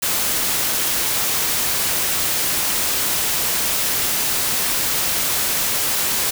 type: noise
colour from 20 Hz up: white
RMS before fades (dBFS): -20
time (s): 0.02-6.31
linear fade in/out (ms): 10
effects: none